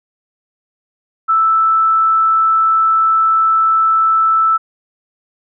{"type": "tone", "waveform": "sine", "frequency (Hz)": 1318.5, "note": "E6", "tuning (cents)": 0, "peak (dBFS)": -9, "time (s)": [1.28, 4.58], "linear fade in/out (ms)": 20, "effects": []}